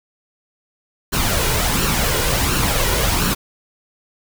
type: noise with flanger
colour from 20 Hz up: pink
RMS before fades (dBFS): -18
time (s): 1.12-3.35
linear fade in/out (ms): 20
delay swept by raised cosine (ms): 0.7 to 2.1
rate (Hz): 1.4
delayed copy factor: +0.5
effects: none